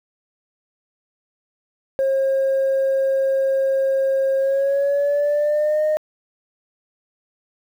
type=tone with pitch glide; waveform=sine; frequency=538 to 614.4 Hz; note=C5 to D#5; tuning=+48 to -22 cents; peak=-14 dBFS; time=1.99-5.97 s; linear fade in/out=0 ms; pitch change=+230 cents; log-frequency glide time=4.38-5.85 s; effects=tanh soft clip ceiling -14 dBFS + 8-bit